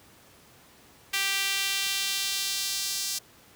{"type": "tone with high-pass filter sweep", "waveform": "sawtooth", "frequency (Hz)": 392, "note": "G4", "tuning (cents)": 0, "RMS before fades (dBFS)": -29, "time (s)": [1.13, 3.19], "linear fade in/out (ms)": 10, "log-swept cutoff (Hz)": [2300, 5200], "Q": 1.4, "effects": ["pink hiss -55 dBFS RMS until 3.55 s", "high-pass 80 Hz 12 dB/octave"]}